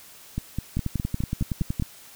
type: two click trains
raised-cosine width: 5 ms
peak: -14 / -13 dBFS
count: 8 / 12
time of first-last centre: 0.38-1.823 / 0.77-1.798 s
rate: 4.85 / 10.7 Hz
effects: white hiss -48 dBFS RMS until 2.15 s